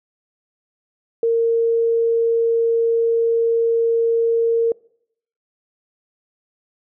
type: tone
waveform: sine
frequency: 460.4 Hz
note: A#4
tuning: 22 cents flat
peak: -14 dBFS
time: 1.23-4.72 s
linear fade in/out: 2 ms
effects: noise-tail reverb RT60 0.7 s tail -24 dB re dry